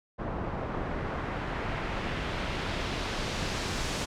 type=noise with low-pass filter sweep; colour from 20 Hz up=pink; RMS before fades=-33 dBFS; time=0.18-4.06 s; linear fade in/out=20 ms; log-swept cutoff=990 to 7000 Hz; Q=0.92; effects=none